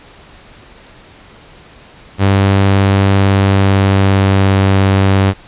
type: tone with pitch glide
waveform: sawtooth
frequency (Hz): 98 to 97.04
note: G2 to G2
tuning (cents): 0 to -17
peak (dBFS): -4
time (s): 2.18-5.34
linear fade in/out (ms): 50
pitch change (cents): -17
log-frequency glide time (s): 3.21-4.55
effects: pink hiss -40 dBFS RMS until 5.47 s + resampled to 8000 Hz